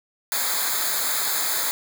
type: noise with comb filter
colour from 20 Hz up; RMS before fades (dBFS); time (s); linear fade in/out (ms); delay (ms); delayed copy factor
white; -24; 0.32-1.71; 0; 0.35; -0.9
effects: none